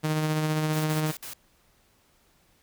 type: tone with tremolo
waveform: sawtooth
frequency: 154.9 Hz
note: D#3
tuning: 7 cents flat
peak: -19 dBFS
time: 0.03-1.12 s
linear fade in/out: 20 ms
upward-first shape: sine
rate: 15 Hz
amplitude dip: 30%
type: noise bursts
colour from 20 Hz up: white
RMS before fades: -39 dBFS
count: 4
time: 0.73-1.335 s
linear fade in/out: 2 ms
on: 110 ms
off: 55 ms
effects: pink hiss -64 dBFS RMS until 2.62 s